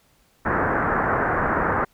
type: low-pass noise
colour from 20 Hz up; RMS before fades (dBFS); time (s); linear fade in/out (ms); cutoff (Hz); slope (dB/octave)
white; -22; 0.45-1.85; 10; 1700; 48
effects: pink hiss -61 dBFS RMS until 1.93 s